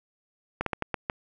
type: slowing click train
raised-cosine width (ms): 0.5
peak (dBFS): -12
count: 6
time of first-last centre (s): 0.61-1.099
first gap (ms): 53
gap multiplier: 1.31
effects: none